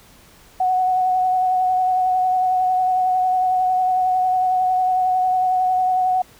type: tone with vibrato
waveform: sine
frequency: 740 Hz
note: F#5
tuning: in tune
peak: -15 dBFS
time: 0.6-6.22 s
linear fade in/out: 5 ms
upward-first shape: sine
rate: 11 Hz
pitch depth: 18 cents each way
effects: pink hiss -49 dBFS RMS until 6.39 s